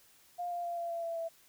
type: tone with pitch steps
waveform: sine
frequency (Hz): 705 / 697.7 / 690.5 / 683.3 / 676.3 / 669.3 / 662.4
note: F5 / F5 / F5 / F5 / E5 / E5 / E5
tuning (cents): +16 / -2 / -20 / -38 / +44 / +26 / +8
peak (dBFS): -34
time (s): 0.38-1.29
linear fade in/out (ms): 20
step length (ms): 130
effects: white hiss -63 dBFS RMS until 1.48 s